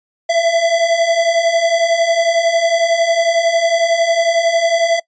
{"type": "beating tone pair", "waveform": "square", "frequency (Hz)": [662, 673], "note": ["E5", "E5"], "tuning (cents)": [7, 36], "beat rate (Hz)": 11, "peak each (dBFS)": [-18, -14], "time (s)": [0.29, 5], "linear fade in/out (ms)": 10, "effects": ["noise-tail reverb RT60 0.1 s tail -23 dB re dry", "resampled to 16000 Hz"]}